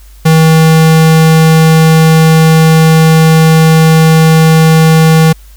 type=tone; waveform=square; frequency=160 Hz; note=D#3; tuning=49 cents sharp; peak=-3 dBFS; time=0.25-5.33 s; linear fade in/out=10 ms; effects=added 50 Hz sine -32 dBFS peak until 5.56 s + white hiss -44 dBFS RMS until 5.56 s